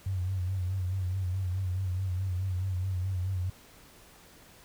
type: tone with vibrato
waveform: sine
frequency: 92.9 Hz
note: F#2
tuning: 7 cents sharp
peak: -28 dBFS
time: 0.06-3.5 s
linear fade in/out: 5 ms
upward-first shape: sine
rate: 4.7 Hz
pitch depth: 64 cents each way
effects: pink hiss -55 dBFS RMS until 4.64 s